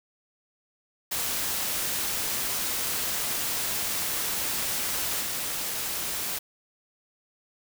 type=noise with level steps; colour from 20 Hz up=white; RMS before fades=-29 / -31 dBFS; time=1.11-6.39 s; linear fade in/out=10 ms; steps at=5.21 s; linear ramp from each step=5 ms; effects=none